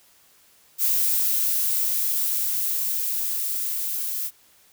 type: noise with level ramp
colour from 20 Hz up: violet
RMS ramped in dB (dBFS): -21 to -28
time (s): 0.78-4.31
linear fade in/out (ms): 50
effects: white hiss -57 dBFS RMS until 4.72 s